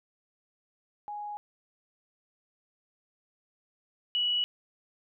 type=tone pair in turn; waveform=sine; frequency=830.6 / 2936 Hz; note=G#5 / F#7; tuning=0 / -14 cents; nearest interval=octave + minor seventh; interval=2186 cents; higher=second; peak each=-35 / -25 dBFS; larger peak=second; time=1.08-1.37 / 4.15-4.44 s; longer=neither; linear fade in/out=0 ms; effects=none